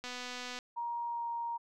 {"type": "click train", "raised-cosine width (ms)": 0.2, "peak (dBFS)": -25, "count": 137, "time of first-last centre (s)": [0.04, 0.588], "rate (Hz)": 248}
{"type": "tone with pitch glide", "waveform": "sine", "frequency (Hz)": [943, 936.5], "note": ["A#5", "A#5"], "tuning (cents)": [20, 8], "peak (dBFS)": -34, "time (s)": [0.76, 1.58], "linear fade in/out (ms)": 20, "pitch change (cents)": -12, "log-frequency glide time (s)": [1.07, 1.27]}
{"effects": []}